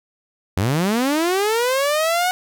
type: linear sweep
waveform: sawtooth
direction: up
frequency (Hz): 83.6 to 742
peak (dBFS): -13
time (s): 0.57-2.31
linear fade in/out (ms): 0
effects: none